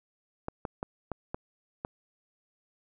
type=clicks; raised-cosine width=1 ms; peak=-19 dBFS; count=6; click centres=0.484 / 0.652 / 0.829 / 1.117 / 1.345 / 1.849 s; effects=none